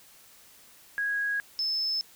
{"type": "tone pair in turn", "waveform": "sine", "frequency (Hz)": [1651, 5242], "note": ["G#6", "E8"], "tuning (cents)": [-11, -11], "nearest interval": "octave + minor sixth", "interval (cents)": 2000, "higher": "second", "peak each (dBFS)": [-26, -26], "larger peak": "neither", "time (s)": [[0.98, 1.4], [1.59, 2.01]], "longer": "neither", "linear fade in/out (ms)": 0, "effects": ["white hiss -55 dBFS RMS until 2.15 s"]}